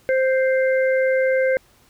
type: harmonic tone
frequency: 523.3 Hz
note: C5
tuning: in tune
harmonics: 1 / 3 / 4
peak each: -16 / -26 / -28 dBFS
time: 0.09-1.57 s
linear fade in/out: 0 ms
effects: pink hiss -56 dBFS RMS until 1.89 s